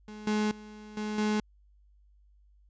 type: tone with level steps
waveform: 35% pulse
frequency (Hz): 212.2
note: G#3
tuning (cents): +38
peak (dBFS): -40 / -24 / -43 / -30 / -24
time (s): 0.08-1.4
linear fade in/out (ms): 2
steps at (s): 0.27 / 0.51 / 0.97 / 1.18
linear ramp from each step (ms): 2
effects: added 50 Hz sine -58 dBFS peak until 2.69 s + resampled to 16000 Hz